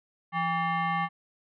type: tone with frequency modulation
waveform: sine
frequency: 170.1 Hz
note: F3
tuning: 45 cents flat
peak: -25 dBFS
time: 0.32-1.09 s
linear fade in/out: 50 ms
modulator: 975 Hz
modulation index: 1.7
effects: none